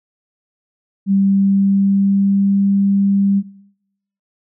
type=tone with pitch glide; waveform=sine; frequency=196 to 198.05 Hz; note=G3 to G3; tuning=0 to +18 cents; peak=-11 dBFS; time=1.06-3.43 s; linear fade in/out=50 ms; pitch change=+18 cents; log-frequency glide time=1.16-2.63 s; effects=noise-tail reverb RT60 0.8 s tail -19 dB re dry